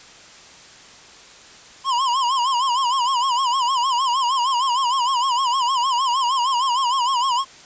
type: tone with vibrato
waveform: square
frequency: 1017 Hz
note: C6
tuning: 50 cents flat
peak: -18 dBFS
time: 1.84-7.45 s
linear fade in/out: 50 ms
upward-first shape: sine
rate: 6.5 Hz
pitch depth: 130 cents each way
effects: white hiss -44 dBFS RMS until 7.65 s + resampled to 16000 Hz